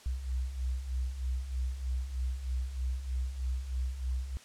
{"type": "beating tone pair", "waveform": "sine", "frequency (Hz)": [61.5, 64.7], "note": ["B1", "C2"], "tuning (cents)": [-7, -19], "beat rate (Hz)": 3.2, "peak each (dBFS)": [-38, -32], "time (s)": [0.06, 4.37], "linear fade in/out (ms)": 0, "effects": ["white hiss -55 dBFS RMS until 4.44 s", "low-pass 8000 Hz 12 dB/octave"]}